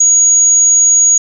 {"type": "tone", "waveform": "sine", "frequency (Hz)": 6710, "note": "G#8", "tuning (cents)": 17, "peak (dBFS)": -5, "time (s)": [0, 1.18], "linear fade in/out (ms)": 5, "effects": ["7-bit"]}